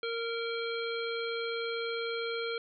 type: harmonic tone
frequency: 462.2 Hz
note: A#4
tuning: 15 cents flat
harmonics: 1 / 3 / 5 / 7 / 9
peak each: -34 / -39 / -41 / -42 / -44 dBFS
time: 0.03-2.58 s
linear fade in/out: 2 ms
effects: none